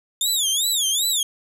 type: tone with vibrato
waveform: 20% pulse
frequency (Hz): 3530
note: A7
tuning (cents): +5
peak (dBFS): -13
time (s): 0.21-1.23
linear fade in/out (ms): 2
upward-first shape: sine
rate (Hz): 2.6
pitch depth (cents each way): 210
effects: none